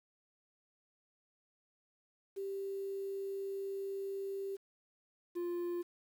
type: tone pair in turn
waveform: sine / triangle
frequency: 392 / 349.2 Hz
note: G4 / F4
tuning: 0 / 0 cents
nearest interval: major second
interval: 200 cents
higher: first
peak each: -37 / -33 dBFS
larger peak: second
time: 2.36-4.57 / 5.35-5.83 s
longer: first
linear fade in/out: 20 ms
effects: 10-bit